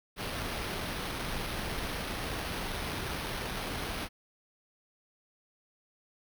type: noise with sample-and-hold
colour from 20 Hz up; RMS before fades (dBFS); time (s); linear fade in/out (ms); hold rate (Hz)
pink; -36; 0.16-4.09; 50; 7350
effects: none